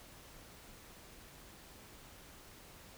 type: silence
effects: pink hiss -56 dBFS RMS until 2.97 s